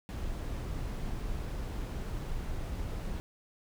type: noise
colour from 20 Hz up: brown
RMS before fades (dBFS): -36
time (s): 0.09-3.2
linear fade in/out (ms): 0
effects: none